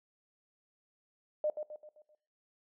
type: tone with echo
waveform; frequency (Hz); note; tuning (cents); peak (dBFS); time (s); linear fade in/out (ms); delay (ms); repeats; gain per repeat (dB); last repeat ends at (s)
sine; 606; D#5; -46; -28; 1.44-1.5; 2; 130; 5; -7; 2.15
effects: noise-tail reverb RT60 0.6 s tail -21 dB re dry